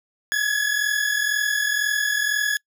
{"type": "tone pair together", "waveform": "40% pulse", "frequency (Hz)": [1671, 1713], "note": ["G#6", "A6"], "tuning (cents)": [10, -47], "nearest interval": "unison", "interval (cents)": 43, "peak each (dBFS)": -22, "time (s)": [0.32, 2.57], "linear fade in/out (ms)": 0, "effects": ["noise-tail reverb RT60 0.1 s tail -26 dB re dry"]}